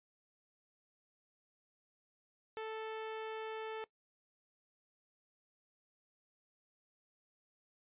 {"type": "tone", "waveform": "sawtooth", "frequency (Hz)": 440, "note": "A4", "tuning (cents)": 0, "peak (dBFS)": -36, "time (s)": [2.57, 3.84], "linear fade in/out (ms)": 0, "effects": ["noise-tail reverb RT60 0.1 s tail -20 dB re dry", "resampled to 8000 Hz"]}